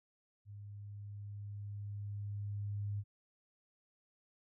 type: tone with level ramp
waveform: sine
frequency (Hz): 102.2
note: G#2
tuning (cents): -27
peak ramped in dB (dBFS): -47 to -35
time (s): 0.45-3.04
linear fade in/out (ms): 50
effects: none